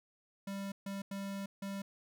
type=tone bursts at uneven times; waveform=square; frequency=197.2 Hz; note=G3; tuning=11 cents sharp; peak=-39 dBFS; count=4; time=0.47-0.72 / 0.86-1.02 / 1.11-1.46 / 1.62-1.82 s; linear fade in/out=5 ms; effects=none